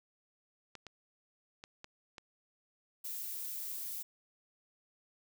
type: clicks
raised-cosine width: 0.2 ms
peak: -30 dBFS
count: 5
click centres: 0.753 / 0.867 / 1.639 / 1.844 / 2.182 s
type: noise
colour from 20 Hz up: violet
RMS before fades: -41 dBFS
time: 3.04-4.03 s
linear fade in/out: 10 ms
effects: none